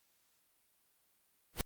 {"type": "noise with exponential growth", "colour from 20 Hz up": "pink", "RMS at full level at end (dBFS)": -29, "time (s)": [1.53, 1.61], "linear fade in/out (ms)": 1, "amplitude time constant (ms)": 16, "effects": ["white hiss -74 dBFS RMS until 1.65 s", "Opus 48 kbps"]}